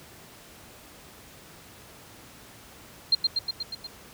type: tone with echo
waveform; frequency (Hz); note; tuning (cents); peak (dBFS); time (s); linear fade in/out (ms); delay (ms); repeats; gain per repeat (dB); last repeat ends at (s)
sine; 4186; C8; 0; -16; 3.12-3.15; 5; 120; 6; -3; 3.87
effects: pink hiss -49 dBFS RMS until 4.13 s + high-pass 60 Hz 12 dB/octave